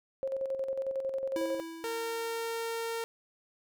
sine tone with tremolo, 536 Hz, C5, 42 cents sharp, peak -29 dBFS, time 0.23-1.6 s, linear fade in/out 0 ms, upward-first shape square, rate 11 Hz, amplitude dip 50%
square tone with exponential decay, 328.6 Hz, E4, 5 cents flat, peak -32 dBFS, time 1.36-2.88 s, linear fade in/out 1 ms, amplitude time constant 330 ms
sawtooth tone, 458.5 Hz, A#4, 29 cents flat, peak -29 dBFS, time 1.84-3.04 s, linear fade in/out 0 ms
effects none

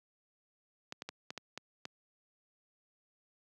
clicks, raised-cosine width 0.2 ms, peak -23 dBFS, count 7, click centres 0.924 / 1.021 / 1.09 / 1.305 / 1.377 / 1.576 / 1.854 s, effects high-pass 150 Hz 12 dB/octave

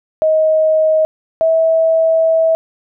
sine tone pair in turn, 629 / 649.3 Hz, D#5 / E5, +19 / -26 cents, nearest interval minor second, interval 55 cents, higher second, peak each -9 dBFS, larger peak neither, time 0.22-1.05 / 1.41-2.55 s, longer second, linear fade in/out 0 ms, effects none

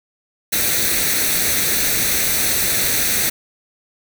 white noise with comb filter, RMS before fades -18 dBFS, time 0.52-3.3 s, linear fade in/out 10 ms, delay 0.49 ms, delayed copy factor +0.6, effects none

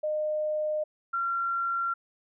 sine tone pair in turn, 611 / 1371.6 Hz, D#5 / F6, -32 / -32 cents, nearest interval octave + major second, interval 1400 cents, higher second, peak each -26 dBFS, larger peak neither, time 0.03-0.84 / 1.13-1.94 s, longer neither, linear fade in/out 10 ms, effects none

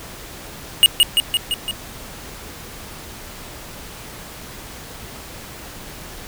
square tone with echo, 2872 Hz, F7, 48 cents sharp, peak -6 dBFS, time 0.83-0.86 s, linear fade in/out 0 ms, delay 170 ms, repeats 5, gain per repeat -3 dB, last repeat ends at 1.71 s, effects pink hiss -36 dBFS RMS until 6.27 s

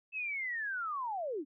sine linear sweep, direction down, 2637 to 255.8 Hz, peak -34 dBFS, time 0.12-1.45 s, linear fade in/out 50 ms, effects none

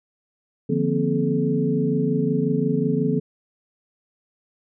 sine tone cluster, 149.1 / 174.4 / 236.3 / 262.1 / 430.4 Hz, D3 / F3 / A#3 / C4 / A4, +27 / -2 / +24 / +3 / -38 cents, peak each -25 dBFS, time 0.69-3.2 s, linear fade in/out 10 ms, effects none

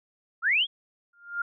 sine linear sweep, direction up, 1262 to 3399 Hz, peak -20 dBFS, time 0.42-0.67 s, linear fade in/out 50 ms
sine tone with exponential growth, 1403 Hz, F6, 8 cents sharp, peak -23 dBFS, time 1.13-1.42 s, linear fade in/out 5 ms, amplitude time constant 62 ms
effects none

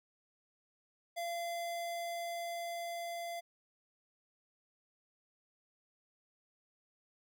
square tone with level ramp, 685 Hz, F5, 34 cents flat, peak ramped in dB -37 to -40 dBFS, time 1.16-3.41 s, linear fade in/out 20 ms, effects none

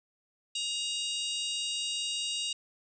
harmonic tone with a mistuned harmonic, 945 Hz, A#5, 23 cents sharp, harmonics 3 / 4 / 5 / 6 / 7 / 8 / 9, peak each -34 / -36 / -42 / -45 / -46 / -42 / -45 dBFS, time 0.55-2.53 s, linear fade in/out 5 ms, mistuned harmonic 8, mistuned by +18 cents, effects none

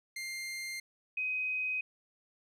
sawtooth / sine tone pair in turn, 2100 / 2516 Hz, C7 / D#7, +6 / +19 cents, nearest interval minor third, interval 313 cents, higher second, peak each -34 / -31 dBFS, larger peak second, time 0.16-0.8 / 1.17-1.81 s, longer neither, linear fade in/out 5 ms, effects low-pass 12000 Hz 12 dB/octave + 12-bit

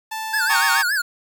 sawtooth tone, 880 Hz, A5, in tune, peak -22 dBFS, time 0.11-0.57 s, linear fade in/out 10 ms
square tone with vibrato, 1568 Hz, G6, in tune, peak -19 dBFS, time 0.33-1.02 s, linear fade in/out 10 ms, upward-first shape sine, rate 7 Hz, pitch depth 170 cents each way
sawtooth chord, Eb dominant seventh, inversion first, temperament equal with one note detuned, 784 / 915.8 / 1108.7 / 1244.5 Hz, G5 / Bb5 / Db6 / Eb6, 0 / -31 / 0 / 0 cents, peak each -23 / -18 / -19 / -23 dBFS, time 0.49-0.83 s, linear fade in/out 20 ms
effects 8-bit

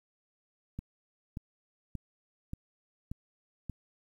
click train, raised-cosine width 5 ms, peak -25 dBFS, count 6, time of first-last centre 0.79-3.697 s, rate 1.72 Hz, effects 10-bit

